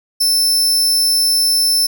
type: tone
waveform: sawtooth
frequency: 5300 Hz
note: E8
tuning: 9 cents sharp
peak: -9 dBFS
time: 0.2-1.87 s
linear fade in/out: 10 ms
effects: none